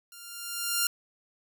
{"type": "tone with level ramp", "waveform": "5% pulse", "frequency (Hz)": 1396.9, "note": "F6", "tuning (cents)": 0, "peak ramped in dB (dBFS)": [-35, -11], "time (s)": [0.12, 0.87], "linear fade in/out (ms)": 2, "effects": []}